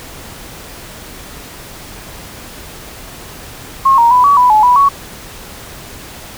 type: tone with pitch steps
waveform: sine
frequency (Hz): 1079 / 936 / 994 / 1135 / 991 / 856 / 985 / 1117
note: C#6 / A#5 / B5 / C#6 / B5 / A5 / B5 / C#6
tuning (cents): -47 / +7 / +11 / +41 / +6 / -48 / -5 / +13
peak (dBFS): -5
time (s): 3.85-4.89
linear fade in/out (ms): 10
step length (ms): 130
effects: pink hiss -32 dBFS RMS until 6.37 s